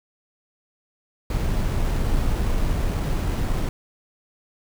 brown noise with sample-and-hold, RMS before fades -22 dBFS, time 1.3-3.69 s, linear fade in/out 2 ms, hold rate 8820 Hz, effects none

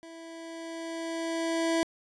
25% pulse tone with level ramp, 329.6 Hz, E4, in tune, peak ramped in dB -41 to -20 dBFS, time 0.03-1.83 s, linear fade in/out 0 ms, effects resampled to 22050 Hz

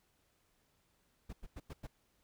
brown noise bursts, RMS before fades -44 dBFS, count 5, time 1.29-1.871 s, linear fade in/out 10 ms, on 41 ms, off 94 ms, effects pink hiss -75 dBFS RMS until 2.23 s

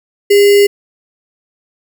sine tone with sample-and-hold, 405 Hz, G#4, 43 cents flat, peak -4 dBFS, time 0.3-0.67 s, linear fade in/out 10 ms, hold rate 2450 Hz, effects none

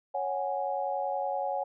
sine chord, C# suspended fourth, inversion none, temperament equal, 554.4 / 740 / 830.6 Hz, C#5 / F#5 / G#5, 0 / 0 / 0 cents, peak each -33 dBFS, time 0.14-1.64 s, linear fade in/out 10 ms, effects none

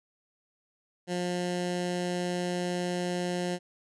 15% pulse tone with notch filter, 177.9 Hz, F3, 32 cents sharp, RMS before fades -31 dBFS, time 1.07-3.59 s, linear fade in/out 50 ms, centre 1200 Hz, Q 1.6, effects resampled to 22050 Hz

